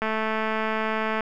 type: click train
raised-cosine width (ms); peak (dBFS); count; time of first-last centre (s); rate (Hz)
0.5; -12; 261; 0.02-1.207; 219
effects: none